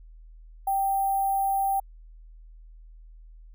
sine tone with sample-and-hold, 784 Hz, G5, in tune, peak -22 dBFS, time 0.67-1.8 s, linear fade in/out 5 ms, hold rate 11025 Hz, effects added 40 Hz sine -45 dBFS peak until 3.54 s

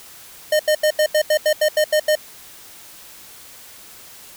square tone bursts, 611 Hz, D#5, 32 cents flat, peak -14 dBFS, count 11, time 0.52-2.154 s, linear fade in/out 5 ms, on 74 ms, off 82 ms, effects white hiss -42 dBFS RMS until 4.36 s

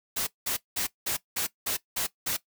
white noise bursts, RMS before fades -29 dBFS, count 8, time 0.16-2.37 s, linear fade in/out 10 ms, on 110 ms, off 190 ms, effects noise-tail reverb RT60 0.1 s tail -17 dB re dry

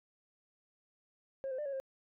sine tone with pitch steps, 539 / 518 / 596 / 554 / 534 Hz, C#5 / C5 / D5 / C#5 / C5, -49 / -17 / +25 / -1 / +35 cents, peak -34 dBFS, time 1.44-1.8 s, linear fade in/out 0 ms, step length 72 ms, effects tanh soft clip ceiling -33 dBFS

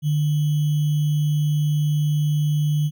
sine tone with sample-and-hold, 150 Hz, D3, 37 cents sharp, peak -17 dBFS, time 0.02-2.91 s, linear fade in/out 50 ms, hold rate 3150 Hz, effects none

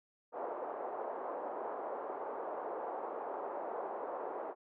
pink band-pass noise, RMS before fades -41 dBFS, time 0.32-4.55 s, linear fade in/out 50 ms, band 430 to 990 Hz, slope 24 dB/octave, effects none

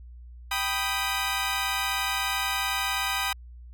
15% pulse chord, G augmented, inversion none, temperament equal, 784 / 987.8 / 1244.5 Hz, G5 / B5 / D#6, 0 / 0 / 0 cents, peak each -24 dBFS, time 0.51-3.33 s, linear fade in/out 5 ms, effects added 60 Hz sine -42 dBFS peak until 3.73 s

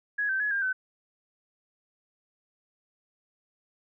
sine tone with pitch steps, 1670 / 1552 / 1689 / 1602 / 1519 Hz, G#6 / G6 / G#6 / G6 / F#6, +9 / -18 / +29 / +37 / +45 cents, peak -25 dBFS, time 0.18-0.73 s, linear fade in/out 10 ms, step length 110 ms, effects none

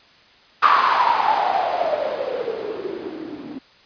violet noise with low-pass filter sweep, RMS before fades -21 dBFS, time 0.62-3.59 s, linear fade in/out 10 ms, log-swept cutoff 1200 to 270 Hz, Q 8.7, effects white hiss -51 dBFS RMS until 3.85 s + resampled to 11025 Hz

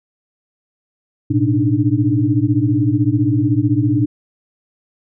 sine tone cluster, 110 / 124 / 289.7 / 305.4 Hz, A2 / B2 / D4 / D#4, 0 / +7 / -24 / -32 cents, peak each -18 dBFS, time 1.3-4.06 s, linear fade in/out 10 ms, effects none

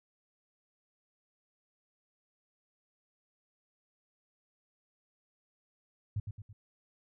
sine tone with echo, 103.83 Hz, G#2, in tune, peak -30 dBFS, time 6.16-6.2 s, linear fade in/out 5 ms, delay 110 ms, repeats 3, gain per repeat -6 dB, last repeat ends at 6.53 s, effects none

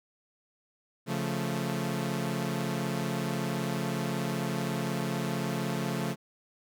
sawtooth chord, Db augmented, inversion none, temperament equal, 138.59 / 174.61 / 220 Hz, Db3 / F3 / A3, 0 / 0 / 0 cents, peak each -30 dBFS, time 1.06-6.16 s, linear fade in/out 50 ms, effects none

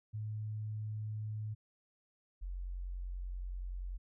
sine tone pair in turn, 107.4 / 45.16 Hz, A2 / F#1, -41 / -41 cents, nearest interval octave + minor third, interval 1500 cents, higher first, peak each -37 / -38 dBFS, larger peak first, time 0.13-1.55 / 2.41-3.98 s, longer second, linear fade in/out 20 ms, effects none

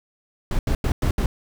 brown noise bursts at uneven times, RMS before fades -20 dBFS, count 5, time 0.51-0.59 / 0.67-0.75 / 0.84-0.92 / 1.02-1.11 / 1.18-1.26 s, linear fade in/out 2 ms, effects none

